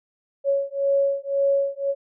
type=beating tone pair; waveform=sine; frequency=554.4 / 556.3 Hz; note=C#5 / C#5; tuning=0 / +6 cents; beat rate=1.9 Hz; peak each=-22 dBFS; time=0.44-1.95 s; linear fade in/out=50 ms; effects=none